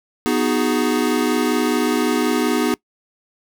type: chord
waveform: square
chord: G# minor seventh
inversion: first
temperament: equal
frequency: 246.9 / 311.1 / 370 / 415.3 Hz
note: B3 / D#4 / F#4 / G#4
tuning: 0 / 0 / 0 / 0 cents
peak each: -21 / -22 / -25 / -24 dBFS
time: 0.26-2.74 s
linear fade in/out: 0 ms
effects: noise-tail reverb RT60 0.1 s tail -23 dB re dry